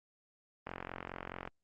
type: click train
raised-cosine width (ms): 0.5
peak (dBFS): -25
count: 37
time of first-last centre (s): 0.67-1.475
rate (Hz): 44.7
effects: Opus 32 kbps